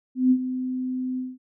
sine tone with ADSR envelope, 255.6 Hz, C4, 40 cents flat, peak -13 dBFS, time 0.15-1.38 s, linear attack 160 ms, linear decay 66 ms, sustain -12 dB, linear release 200 ms, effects none

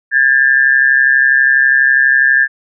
sine tone pair together, 1627.8 / 1760 Hz, G#6 / A6, -35 / 0 cents, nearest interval minor second, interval 135 cents, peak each -10 dBFS, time 0.11-2.48 s, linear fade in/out 50 ms, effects none

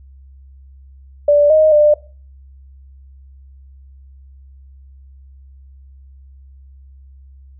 sine tone with pitch steps, 584 / 623 / 597 Hz, D5 / D#5 / D5, -10 / +2 / +28 cents, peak -7 dBFS, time 1.28-1.94 s, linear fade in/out 5 ms, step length 220 ms, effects noise-tail reverb RT60 0.4 s tail -20 dB re dry + added 67 Hz sine -39 dBFS peak until 7.59 s

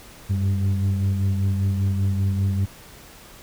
sine tone cluster, 95.8 / 100.9 / 197.2 Hz, G2 / G#2 / G3, -39 / -49 / +11 cents, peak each -18 / -27 / -26 dBFS, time 0.29-2.66 s, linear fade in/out 20 ms, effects tanh soft clip ceiling -15 dBFS + pink hiss -45 dBFS RMS until 3.42 s

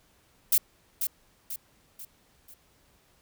violet noise with echo, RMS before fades -21 dBFS, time 0.52-0.58 s, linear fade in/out 5 ms, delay 490 ms, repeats 4, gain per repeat -7 dB, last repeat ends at 2.54 s, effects pink hiss -64 dBFS RMS until 3.21 s

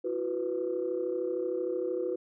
sine chord, E suspended second, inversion none, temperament equal with one note detuned, 336.9 / 370 / 493.9 Hz, E4 / F#4 / B4, +38 / 0 / 0 cents, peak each -35 / -32 / -32 dBFS, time 0.04-2.16 s, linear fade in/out 10 ms, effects tanh soft clip ceiling -21 dBFS

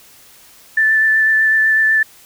sine tone with vibrato, 1760 Hz, A6, in tune, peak -10 dBFS, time 0.77-2.03 s, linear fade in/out 5 ms, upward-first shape triangle, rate 8 Hz, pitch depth 16 cents each way, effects white hiss -45 dBFS RMS until 2.25 s

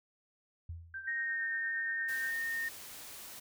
sine tone with exponential decay, 83.8 Hz, E2, 29 cents sharp, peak -37 dBFS, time 0.69-1.14 s, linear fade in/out 5 ms, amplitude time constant 96 ms
sine tone with tremolo, 1568 Hz, G6, in tune, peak -37 dBFS, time 0.94-2.31 s, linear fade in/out 2 ms, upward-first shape triangle, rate 8.6 Hz, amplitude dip 70%
sine tone with pitch glide, 1864.7 to 1835.8 Hz, A#6 to A#6, 0 to -27 cents, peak -33 dBFS, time 1.07-2.69 s, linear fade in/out 10 ms, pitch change -27 cents, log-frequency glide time 1.18-1.44 s
white noise, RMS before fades -48 dBFS, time 2.08-3.4 s, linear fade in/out 10 ms
effects none

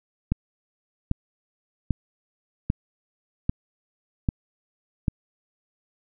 click train, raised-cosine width 5 ms, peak -9 dBFS, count 7, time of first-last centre 0.32-5.082 s, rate 1.26 Hz, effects none

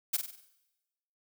blue noise with echo, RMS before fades -28 dBFS, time 0.13-0.17 s, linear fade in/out 10 ms, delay 48 ms, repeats 6, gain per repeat -6 dB, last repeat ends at 0.458 s, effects noise-tail reverb RT60 1.0 s tail -17 dB re dry

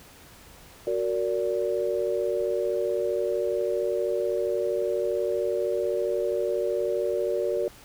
sine chord, Gb augmented, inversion none, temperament just, 370 / 462.5 / 578.1 Hz, Gb4 / Bb4 / D5, 0 / -14 / -27 cents, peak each -28 dBFS, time 0.87-7.68 s, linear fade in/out 2 ms, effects pink hiss -50 dBFS RMS until 7.84 s

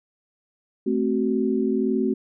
sine chord, F# diminished, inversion first, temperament equal with one note detuned, 220 / 261.6 / 375.2 Hz, A3 / C4 / F#4, 0 / 0 / +24 cents, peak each -24 dBFS, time 0.86-2.14 s, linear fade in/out 10 ms, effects none

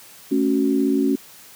sine chord, F# minor, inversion first, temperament equal, 220 / 277.2 / 370 Hz, A3 / C#4 / F#4, 0 / 0 / 0 cents, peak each -23 / -18 / -23 dBFS, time 0.31-1.16 s, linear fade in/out 10 ms, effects white hiss -45 dBFS RMS until 1.55 s + high-pass 80 Hz 12 dB/octave

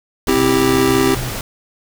pink noise, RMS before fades -25 dBFS, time 0.27-1.41 s, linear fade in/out 2 ms
square chord, C major, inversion none, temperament just, 261.6 / 327 / 392.4 Hz, C4 / E4 / G4, 0 / -14 / +2 cents, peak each -18 / -19 / -16 dBFS, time 0.28-1.15 s, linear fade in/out 5 ms
sine tone with pitch glide, 123.47 to 126.21 Hz, B2 to B2, 0 to +38 cents, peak -24 dBFS, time 0.35-1.31 s, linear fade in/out 20 ms, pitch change +38 cents, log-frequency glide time 0.45-0.88 s
effects none

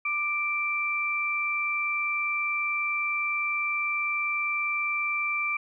sine tone pair together, 1185.4 / 2345 Hz, D6 / D7, +16 / -3 cents, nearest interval octave, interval 1181 cents, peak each -32 / -26 dBFS, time 0.05-5.57 s, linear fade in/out 5 ms, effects none

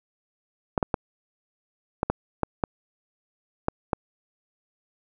clicks, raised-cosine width 1 ms, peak -8 dBFS, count 9, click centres 0.778 / 0.828 / 0.942 / 2.031 / 2.1 / 2.433 / 2.638 / 3.684 / 3.932 s, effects none

